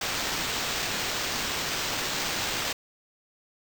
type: noise with sample-and-hold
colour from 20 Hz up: white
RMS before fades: -30 dBFS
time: 0.01-2.73 s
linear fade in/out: 5 ms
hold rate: 11025 Hz
effects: none